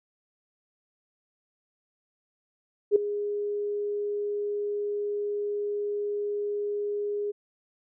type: tone with ADSR envelope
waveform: sine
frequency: 412 Hz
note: G#4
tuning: 14 cents flat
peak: -13 dBFS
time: 2.91-7.32 s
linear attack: 48 ms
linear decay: 5 ms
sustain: -14 dB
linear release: 17 ms
effects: none